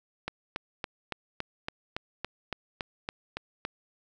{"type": "click train", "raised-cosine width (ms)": 0.3, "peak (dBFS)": -16, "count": 13, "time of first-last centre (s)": [0.28, 3.651], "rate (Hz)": 3.56, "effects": []}